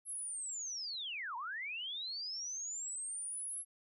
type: linear two-way sweep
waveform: sine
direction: down then up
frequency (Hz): 11175 to 891 to 11175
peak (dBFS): -39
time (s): 0.05-3.65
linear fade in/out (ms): 50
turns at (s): 1.36
effects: none